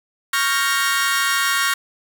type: chord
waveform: sawtooth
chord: G half-diminished seventh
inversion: second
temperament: equal with one note detuned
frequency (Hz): 1108.7 / 1396.9 / 1576.2 / 1864.7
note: Db6 / F6 / G6 / Bb6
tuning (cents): 0 / 0 / +9 / 0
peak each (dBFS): -19 / -19 / -22 / -18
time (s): 0.33-1.74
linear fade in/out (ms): 5
effects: 7-bit